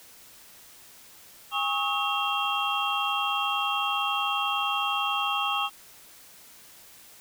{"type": "tone cluster", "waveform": "sine", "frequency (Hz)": [815, 1105, 1276, 2747, 3227], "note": ["G#5", "C#6", "D#6", "F7", "G7"], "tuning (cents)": [-33, -6, 43, -29, 50], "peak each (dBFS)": -31, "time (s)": [1.51, 5.7], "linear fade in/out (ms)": 50, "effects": ["white hiss -51 dBFS RMS until 7.2 s"]}